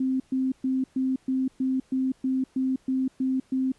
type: tone bursts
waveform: sine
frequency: 261.6 Hz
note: C4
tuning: in tune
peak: -22 dBFS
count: 12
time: 0-3.72 s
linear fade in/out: 5 ms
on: 200 ms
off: 120 ms
effects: pink hiss -62 dBFS RMS until 3.78 s + resampled to 24000 Hz